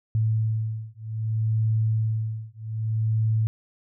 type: beating tone pair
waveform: sine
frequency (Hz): 110 / 110.63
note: A2 / A2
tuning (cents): 0 / +10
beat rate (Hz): 0.63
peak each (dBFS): -25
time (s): 0.15-3.47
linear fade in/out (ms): 0
effects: none